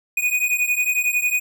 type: beating tone pair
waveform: square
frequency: 2470 / 2481 Hz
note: D#7 / D#7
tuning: -13 / -6 cents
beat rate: 11 Hz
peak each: -23 / -21 dBFS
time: 0.17-1.4 s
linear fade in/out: 5 ms
effects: none